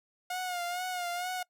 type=tone with vibrato; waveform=sawtooth; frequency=717 Hz; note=F5; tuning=45 cents sharp; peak=-29 dBFS; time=0.3-1.43 s; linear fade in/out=5 ms; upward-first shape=sine; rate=2.2 Hz; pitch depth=52 cents each way; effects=noise-tail reverb RT60 0.1 s tail -23 dB re dry